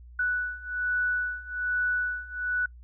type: beating tone pair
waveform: sine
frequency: 1480 / 1481.2 Hz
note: F#6 / F#6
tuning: 0 / +1 cents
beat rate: 1.2 Hz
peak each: -30 / -28 dBFS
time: 0.19-2.66 s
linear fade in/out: 5 ms
effects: noise-tail reverb RT60 0.1 s tail -25 dB re dry + added 60 Hz sine -45 dBFS peak until 2.83 s